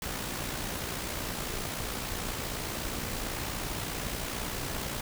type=noise with amplitude modulation; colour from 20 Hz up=pink; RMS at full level=-33 dBFS; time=0.02-5.01 s; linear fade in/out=2 ms; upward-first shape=sine; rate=60.1 Hz; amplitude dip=45%; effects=none